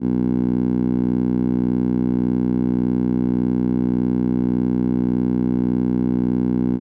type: tone with band-pass filter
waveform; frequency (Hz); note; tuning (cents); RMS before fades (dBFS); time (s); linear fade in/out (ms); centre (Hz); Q
10% pulse; 61.74; B1; 0; -19; 0-6.8; 50; 240; 2.4
effects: none